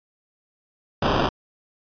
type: noise with sample-and-hold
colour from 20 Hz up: white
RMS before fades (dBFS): -21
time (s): 1.02-1.29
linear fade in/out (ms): 5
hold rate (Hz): 2100
effects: resampled to 11025 Hz